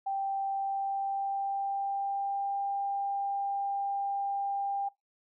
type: tone with pitch glide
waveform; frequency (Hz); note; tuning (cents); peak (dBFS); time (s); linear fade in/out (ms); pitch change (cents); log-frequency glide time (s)
sine; 784 to 796.3; G5 to G5; 0 to +27; -29; 0.06-4.89; 10; +27; 0.47-2.62
effects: noise-tail reverb RT60 0.2 s tail -23 dB re dry